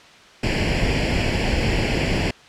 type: noise with comb filter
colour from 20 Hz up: pink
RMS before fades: -20 dBFS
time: 0.43-2.31 s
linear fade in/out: 5 ms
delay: 0.4 ms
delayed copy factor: +0.75
effects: white hiss -46 dBFS RMS until 2.48 s + low-pass 4000 Hz 12 dB/octave